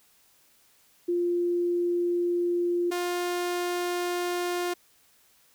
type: tone pair in turn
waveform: sine / sawtooth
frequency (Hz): 349.2 / 353.5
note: F4 / F4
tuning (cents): 0 / +21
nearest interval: unison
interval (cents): 21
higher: second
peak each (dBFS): -23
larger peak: neither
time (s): 1.08-2.91 / 2.91-4.74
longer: neither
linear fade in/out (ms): 10
effects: white hiss -62 dBFS RMS until 5.54 s